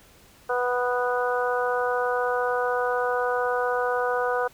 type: harmonic tone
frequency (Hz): 246.9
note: B3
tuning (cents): 0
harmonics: 2 / 3 / 4 / 5 / 6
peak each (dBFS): -25 / -29 / -31 / -31 / -30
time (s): 0.49-4.48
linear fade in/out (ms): 10
effects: pink hiss -54 dBFS RMS until 4.53 s